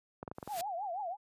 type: clicks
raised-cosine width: 1 ms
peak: -27 dBFS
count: 6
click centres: 0.229 / 0.278 / 0.315 / 0.384 / 0.428 / 0.476 s
type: noise with exponential growth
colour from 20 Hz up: white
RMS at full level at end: -38 dBFS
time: 0.35-0.61 s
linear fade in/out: 0 ms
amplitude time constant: 56 ms
type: tone with vibrato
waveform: sine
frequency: 753 Hz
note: F#5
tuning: 30 cents sharp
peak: -35 dBFS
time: 0.47-1.17 s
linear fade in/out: 50 ms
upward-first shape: triangle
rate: 6.1 Hz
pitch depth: 240 cents each way
effects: high-pass 80 Hz 12 dB/octave + resampled to 32000 Hz